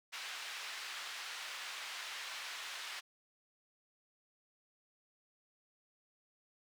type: band-pass noise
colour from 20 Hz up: white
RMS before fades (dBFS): -45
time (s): 0.12-3.01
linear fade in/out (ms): 20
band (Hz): 1100 to 3600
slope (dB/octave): 12
effects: none